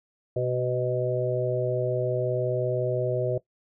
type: harmonic tone with a mistuned harmonic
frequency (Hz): 125.6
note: B2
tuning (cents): +30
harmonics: 1 / 3 / 4 / 5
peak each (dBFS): -29 / -29 / -29 / -29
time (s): 0.36-3.38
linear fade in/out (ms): 5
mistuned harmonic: 5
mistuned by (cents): -17
effects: noise-tail reverb RT60 0.1 s tail -18 dB re dry